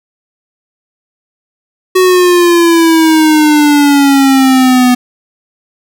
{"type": "exponential sweep", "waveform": "square", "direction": "down", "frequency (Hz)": [373.2, 246.9], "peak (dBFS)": -5, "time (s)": [1.95, 4.95], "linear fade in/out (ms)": 10, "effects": []}